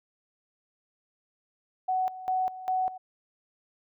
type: tone with tremolo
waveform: sine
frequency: 746 Hz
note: F#5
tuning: 14 cents sharp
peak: -24 dBFS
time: 1.88-2.98 s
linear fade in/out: 10 ms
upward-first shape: square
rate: 2.5 Hz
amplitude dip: 80%
effects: none